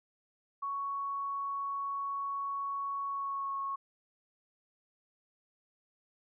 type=tone with pitch glide; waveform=sine; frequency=1113 to 1099.6 Hz; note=C#6 to C#6; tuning=+7 to -14 cents; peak=-33 dBFS; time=0.62-3.76 s; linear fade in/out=10 ms; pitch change=-21 cents; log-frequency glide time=3.07-3.55 s; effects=none